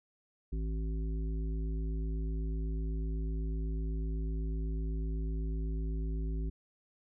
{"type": "harmonic tone", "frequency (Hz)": 54, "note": "A1", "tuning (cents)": -32, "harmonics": [1, 3, 5, 7], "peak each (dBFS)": [-32, -42, -46, -49], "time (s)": [0.52, 6.5], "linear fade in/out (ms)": 10, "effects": []}